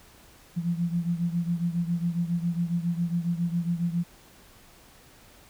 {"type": "beating tone pair", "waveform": "sine", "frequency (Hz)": [169.7, 177], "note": ["F3", "F3"], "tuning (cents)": [-49, 23], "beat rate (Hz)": 7.3, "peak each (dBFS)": [-26, -30], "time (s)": [0.56, 4.04], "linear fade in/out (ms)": 20, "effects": ["pink hiss -54 dBFS RMS until 5.49 s"]}